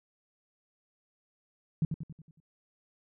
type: tone with echo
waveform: sine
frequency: 157.8 Hz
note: D#3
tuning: 25 cents sharp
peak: -23 dBFS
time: 1.82-1.85 s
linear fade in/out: 2 ms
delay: 92 ms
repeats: 6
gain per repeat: -6 dB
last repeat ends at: 2.402 s
effects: none